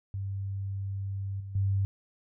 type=tone with level steps; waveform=sine; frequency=98 Hz; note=G2; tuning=in tune; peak=-31 / -37 / -24 dBFS; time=0.14-1.85 s; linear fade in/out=0 ms; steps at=1.4 / 1.55 s; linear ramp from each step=5 ms; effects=none